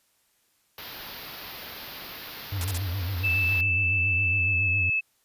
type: band-stop noise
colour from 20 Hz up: white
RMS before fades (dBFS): -37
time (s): 0.78-3.61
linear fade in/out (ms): 2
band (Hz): 5000 to 13000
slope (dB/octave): 48
type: tone with vibrato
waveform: triangle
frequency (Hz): 92.5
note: F#2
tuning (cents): 0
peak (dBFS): -25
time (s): 2.52-4.9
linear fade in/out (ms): 5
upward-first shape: sine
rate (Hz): 7.2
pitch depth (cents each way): 150
type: noise bursts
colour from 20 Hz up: white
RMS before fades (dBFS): -33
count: 3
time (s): 2.61-2.777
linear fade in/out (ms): 0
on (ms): 33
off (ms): 34
type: tone with pitch glide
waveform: sine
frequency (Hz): 2637 to 2607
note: E7 to E7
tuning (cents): 0 to -20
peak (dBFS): -22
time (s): 3.23-5.01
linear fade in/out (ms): 20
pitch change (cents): -20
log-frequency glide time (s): 4.27-4.74
effects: white hiss -68 dBFS RMS until 5.24 s + resampled to 32000 Hz